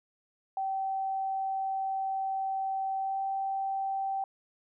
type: tone with pitch glide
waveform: sine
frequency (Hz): 772 to 777.4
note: G5 to G5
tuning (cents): -27 to -15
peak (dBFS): -29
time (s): 0.57-4.24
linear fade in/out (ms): 2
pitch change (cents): +12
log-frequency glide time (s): 2.99-3.19
effects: none